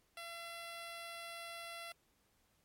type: tone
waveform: 10% pulse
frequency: 678 Hz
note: E5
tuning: 49 cents sharp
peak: -37 dBFS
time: 0.17-1.92 s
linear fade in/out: 2 ms
effects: pink hiss -75 dBFS RMS until 2.64 s + MP3 64 kbps